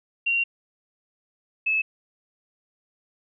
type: tone pair in turn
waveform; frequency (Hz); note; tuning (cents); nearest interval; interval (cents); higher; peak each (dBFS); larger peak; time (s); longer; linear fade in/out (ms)
sine; 2757 / 2602; F7 / E7; -23 / -23; minor second; 100; first; -20; neither; 0.26-0.44 / 1.66-1.82; first; 10
effects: none